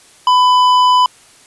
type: tone with hard clipping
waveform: sine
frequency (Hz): 1000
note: B5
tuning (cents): +21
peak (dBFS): -9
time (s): 0.27-1.06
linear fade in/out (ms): 2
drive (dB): 9
effects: white hiss -45 dBFS RMS until 1.46 s + resampled to 24000 Hz